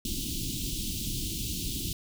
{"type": "band-stop noise", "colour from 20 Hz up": "pink", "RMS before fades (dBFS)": -33, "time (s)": [0.05, 1.93], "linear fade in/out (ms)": 2, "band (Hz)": [340, 2900], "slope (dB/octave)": 48, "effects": []}